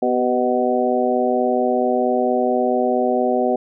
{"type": "harmonic tone with a mistuned harmonic", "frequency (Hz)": 124.4, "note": "B2", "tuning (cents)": 13, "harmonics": [2, 3, 4, 5, 6], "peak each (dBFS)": [-22, -22, -22, -22, -22], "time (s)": [0.02, 3.56], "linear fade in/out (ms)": 5, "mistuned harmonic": 3, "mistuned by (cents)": 36, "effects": []}